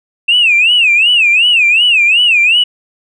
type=tone with vibrato; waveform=sine; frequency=2645 Hz; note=E7; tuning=5 cents sharp; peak=-5 dBFS; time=0.28-2.64 s; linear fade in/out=10 ms; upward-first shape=sine; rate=2.7 Hz; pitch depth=200 cents each way; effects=tanh soft clip ceiling -1 dBFS